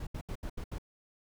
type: noise bursts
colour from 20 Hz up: brown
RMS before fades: -38 dBFS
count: 6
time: 0-0.784 s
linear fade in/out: 5 ms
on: 69 ms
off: 74 ms
effects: none